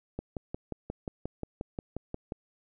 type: click train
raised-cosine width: 2 ms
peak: -21 dBFS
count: 13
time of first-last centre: 0.19-2.321 s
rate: 5.63 Hz
effects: none